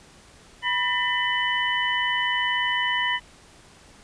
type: tone cluster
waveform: sine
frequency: 981 / 1800 / 1998 / 2998 Hz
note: B5 / A6 / B6 / F#7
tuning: -12 / +39 / +20 / +22 cents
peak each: -27 dBFS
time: 0.62-3.2 s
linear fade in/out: 50 ms
effects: pink hiss -51 dBFS RMS until 4.03 s + resampled to 22050 Hz